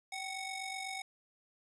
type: ring-modulated tone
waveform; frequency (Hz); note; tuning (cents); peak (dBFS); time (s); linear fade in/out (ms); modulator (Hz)
sawtooth; 1490; F#6; +12; -32; 0.12-1.02; 5; 721
effects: resampled to 24000 Hz